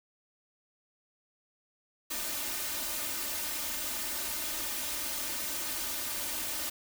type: noise with comb filter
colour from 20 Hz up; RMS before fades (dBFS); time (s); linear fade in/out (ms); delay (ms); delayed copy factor
white; -35; 2.1-6.7; 10; 3.3; +0.9
effects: none